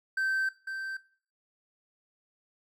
triangle tone pair in turn, 1552 / 1558.4 Hz, G6 / G6, -18 / -11 cents, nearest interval unison, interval 7 cents, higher second, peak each -25 / -32 dBFS, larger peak first, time 0.17-0.49 / 0.67-0.97 s, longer first, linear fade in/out 5 ms, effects noise-tail reverb RT60 0.4 s tail -17 dB re dry

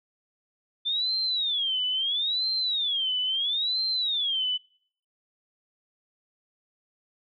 sine tone with vibrato, 3520 Hz, A7, in tune, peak -24 dBFS, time 0.85-4.58 s, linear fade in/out 20 ms, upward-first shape sine, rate 0.75 Hz, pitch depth 280 cents each way, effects noise-tail reverb RT60 0.6 s tail -26 dB re dry

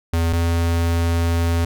square tone pair in turn, 83.3 / 84.32 Hz, E2 / E2, +19 / +40 cents, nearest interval unison, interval 21 cents, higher second, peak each -17 dBFS, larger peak neither, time 0.13-0.33 / 0.33-1.65 s, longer second, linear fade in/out 5 ms, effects none

